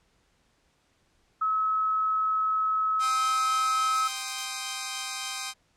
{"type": "tone", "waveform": "sine", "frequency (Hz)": 1288, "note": "E6", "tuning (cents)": -41, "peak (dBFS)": -23, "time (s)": [1.41, 4.08], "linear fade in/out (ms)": 10}
{"type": "chord", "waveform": "5% pulse", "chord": "C minor", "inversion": "second", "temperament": "equal", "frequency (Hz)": [784, 1046.5, 1244.5], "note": ["G5", "C6", "Eb6"], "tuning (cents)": [0, 0, 0], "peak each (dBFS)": [-24, -24, -22], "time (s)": [2.99, 5.54], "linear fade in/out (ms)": 50}
{"type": "noise bursts", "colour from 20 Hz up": "violet", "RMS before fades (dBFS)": -35, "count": 5, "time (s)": [3.94, 4.446], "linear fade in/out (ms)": 5, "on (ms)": 70, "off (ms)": 39}
{"effects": ["pink hiss -68 dBFS RMS until 5.76 s", "low-pass 8000 Hz 12 dB/octave"]}